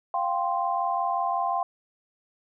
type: chord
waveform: sine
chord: F suspended second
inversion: none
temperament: equal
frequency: 698.5 / 784 / 1046.5 Hz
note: F5 / G5 / C6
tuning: 0 / 0 / 0 cents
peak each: -28 dBFS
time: 0.14-1.63 s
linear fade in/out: 2 ms
effects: none